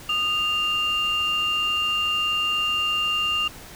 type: tone pair together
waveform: sine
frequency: 1232.4 / 2794 Hz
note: D#6 / F7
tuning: -17 / 0 cents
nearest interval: octave + major second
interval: 1417 cents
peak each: -26 / -20 dBFS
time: 0.09-3.48 s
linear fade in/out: 5 ms
effects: tanh soft clip ceiling -17 dBFS + pink hiss -42 dBFS RMS until 3.75 s